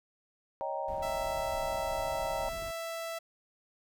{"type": "chord", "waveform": "sine", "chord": "Eb dominant seventh", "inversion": "third", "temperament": "equal", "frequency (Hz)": [554.4, 622.3, 784, 932.3], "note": ["Db5", "Eb5", "G5", "Bb5"], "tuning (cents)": [0, 0, 0, 0], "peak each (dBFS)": -38, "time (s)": [0.61, 2.49], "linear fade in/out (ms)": 0}
{"type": "noise", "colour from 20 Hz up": "brown", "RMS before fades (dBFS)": -45, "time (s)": [0.88, 2.71], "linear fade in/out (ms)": 2}
{"type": "tone", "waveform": "sawtooth", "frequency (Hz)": 662, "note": "E5", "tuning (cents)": 7, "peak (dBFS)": -32, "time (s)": [1.02, 3.19], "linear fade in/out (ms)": 10}
{"effects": []}